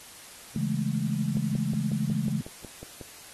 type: chord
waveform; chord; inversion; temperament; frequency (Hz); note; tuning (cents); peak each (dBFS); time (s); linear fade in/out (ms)
sine; A major seventh; first; equal; 138.59 / 164.81 / 207.7 / 220; C#3 / E3 / G#3 / A3; 0 / 0 / 0 / 0; -30 / -31 / -30 / -32; 0.56-2.41; 2
type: click train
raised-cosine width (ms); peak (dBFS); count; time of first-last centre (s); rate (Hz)
2; -28; 10; 1.37-3.012; 5.48
effects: white hiss -47 dBFS RMS until 3.33 s + AAC 32 kbps